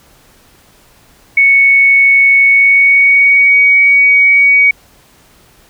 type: tone with pitch glide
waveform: sine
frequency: 2217 to 2251 Hz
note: C#7 to C#7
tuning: 0 to +26 cents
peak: -4 dBFS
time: 1.37-4.71 s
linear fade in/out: 5 ms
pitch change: +26 cents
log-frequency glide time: 2.41-3.63 s
effects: pink hiss -46 dBFS RMS until 5.69 s